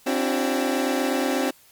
25% pulse tone cluster, 265.7 / 294 / 339.8 / 380.6 Hz, C4 / D4 / F4 / F#4, +27 / +2 / -47 / +49 cents, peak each -20 / -24 / -27 / -25 dBFS, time 0.06-1.51 s, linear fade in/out 10 ms, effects white hiss -54 dBFS RMS until 1.71 s + MP3 96 kbps

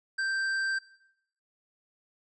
sine tone with tanh clipping, 1568 Hz, G6, in tune, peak -29 dBFS, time 0.18-0.79 s, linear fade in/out 10 ms, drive 11 dB, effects noise-tail reverb RT60 0.8 s tail -20 dB re dry + resampled to 22050 Hz

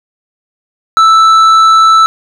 sine tone with tanh clipping, 1318.5 Hz, E6, in tune, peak -4 dBFS, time 0.97-2.06 s, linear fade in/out 0 ms, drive 8 dB, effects none

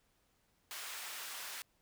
pink high-pass noise, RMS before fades -45 dBFS, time 0.71-1.62 s, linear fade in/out 0 ms, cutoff 1200 Hz, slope 12 dB/octave, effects pink hiss -75 dBFS RMS until 1.81 s

